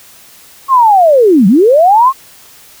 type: linear two-way sweep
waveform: sine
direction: down then up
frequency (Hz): 1104 to 174.61 to 1104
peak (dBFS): -3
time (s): 0.68-2.13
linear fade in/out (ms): 50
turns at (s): 1.47
effects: white hiss -39 dBFS RMS until 2.8 s